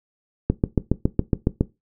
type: click train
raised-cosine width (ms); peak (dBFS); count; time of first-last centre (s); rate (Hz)
3; -4; 9; 0.5-1.61; 7.21
effects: noise-tail reverb RT60 0.2 s tail -17 dB re dry